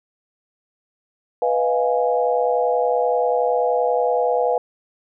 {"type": "chord", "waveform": "sine", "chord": "F half-diminished seventh", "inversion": "second", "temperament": "equal with one note detuned", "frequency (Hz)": [493.9, 628, 698.5, 830.6], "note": ["Cb5", "Eb5", "F5", "Ab5"], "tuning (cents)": [0, 16, 0, 0], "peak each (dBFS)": [-19, -25, -22, -24], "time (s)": [1.42, 4.58], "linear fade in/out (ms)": 2, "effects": []}